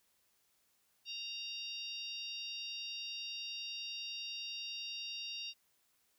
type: harmonic tone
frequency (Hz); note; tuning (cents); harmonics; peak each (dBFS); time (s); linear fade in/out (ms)
930; A#5; -4; 3 / 4 / 5 / 6; -44 / -46 / -48 / -50; 1.05-5.54; 50
effects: white hiss -75 dBFS RMS until 6.18 s